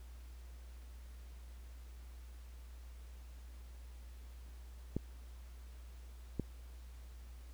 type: clicks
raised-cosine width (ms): 3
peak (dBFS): -22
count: 2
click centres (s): 4.966 / 6.397
effects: added 60 Hz sine -49 dBFS peak until 7.53 s + pink hiss -65 dBFS RMS until 7.53 s